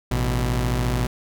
sawtooth tone pair together, 54.87 / 123.47 Hz, A1 / B2, -4 / 0 cents, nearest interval octave + major second, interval 1404 cents, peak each -19 dBFS, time 0.11-1.07 s, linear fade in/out 5 ms, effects none

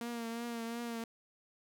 sawtooth tone with vibrato, 233.1 Hz, A#3, in tune, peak -34 dBFS, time 0.01-1.04 s, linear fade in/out 2 ms, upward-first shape triangle, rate 2.8 Hz, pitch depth 42 cents each way, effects none

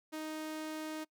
sawtooth tone, 311.5 Hz, D#4, 2 cents sharp, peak -35 dBFS, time 0.12-1.05 s, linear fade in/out 20 ms, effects noise-tail reverb RT60 0.1 s tail -24 dB re dry

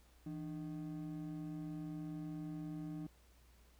triangle ring-modulated tone, 232.3 Hz, A#3, 6 cents flat, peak -37 dBFS, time 0.26-3.07 s, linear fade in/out 5 ms, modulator 68.4 Hz, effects added 60 Hz sine -64 dBFS peak until 3.79 s + pink hiss -70 dBFS RMS until 3.79 s

